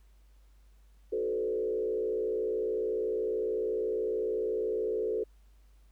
sine tone with frequency modulation, 436.9 Hz, A4, 12 cents flat, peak -28 dBFS, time 1.12-5.24 s, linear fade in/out 10 ms, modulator 60 Hz, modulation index 1.1, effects added 50 Hz sine -56 dBFS peak until 5.91 s + pink hiss -72 dBFS RMS until 5.91 s

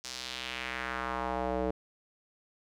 square tone with band-pass filter sweep, 63.1 Hz, B1, 38 cents sharp, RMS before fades -35 dBFS, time 0.04-1.71 s, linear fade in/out 5 ms, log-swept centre 5700 to 470 Hz, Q 1.8, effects none

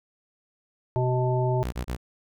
harmonic tone, 126.2 Hz, B2, 38 cents sharp, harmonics 1 / 3 / 5 / 7, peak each -23 / -28 / -30 / -31 dBFS, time 0.96-1.63 s, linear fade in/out 0 ms
sawtooth tone bursts, 61.74 Hz, B1, in tune, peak -24 dBFS, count 3, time 1.63-1.968 s, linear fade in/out 20 ms, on 94 ms, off 28 ms
effects none

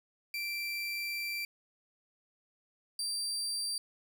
30% pulse tone pair in turn, 2349 / 4698 Hz, D7 / D8, 0 / 0 cents, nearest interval octave, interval 1200 cents, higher second, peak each -32 / -30 dBFS, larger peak second, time 0.34-1.45 / 2.99-3.78 s, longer first, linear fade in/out 2 ms, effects none

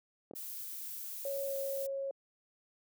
clicks, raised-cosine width 2 ms, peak -31 dBFS, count 2, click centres 0.311 / 0.336 s
violet noise, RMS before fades -43 dBFS, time 0.35-1.87 s, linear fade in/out 10 ms
sine tone with pitch glide, 554.4 to 547.1 Hz, C#5 to C#5, 0 to -23 cents, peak -34 dBFS, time 1.25-2.11 s, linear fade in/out 2 ms, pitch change -23 cents, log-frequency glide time 1.36-1.58 s
effects high-pass 300 Hz 12 dB/octave

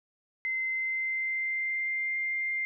sine tone with pitch glide, 2067 to 2102 Hz, C7 to C7, -22 to +7 cents, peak -28 dBFS, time 0.45-2.65 s, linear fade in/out 0 ms, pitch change +29 cents, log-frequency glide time 0.69-2.1 s, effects none

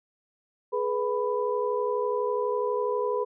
sine tone cluster, 420.3 / 492.4 / 993 Hz, G#4 / B4 / B5, +21 / -5 / +9 cents, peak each -28 / -28 / -31 dBFS, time 0.72-3.25 s, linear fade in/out 20 ms, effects none

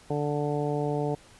harmonic tone, 146.83 Hz, D3, in tune, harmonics 1 / 2 / 3 / 4 / 5 / 6, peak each -30 / -33 / -30 / -35 / -35 / -39 dBFS, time 0.1-1.15 s, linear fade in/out 5 ms, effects pink hiss -54 dBFS RMS until 1.39 s + resampled to 24000 Hz

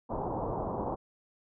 white low-pass noise, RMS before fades -34 dBFS, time 0.09-0.96 s, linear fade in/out 20 ms, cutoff 980 Hz, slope 48 dB/octave, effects none

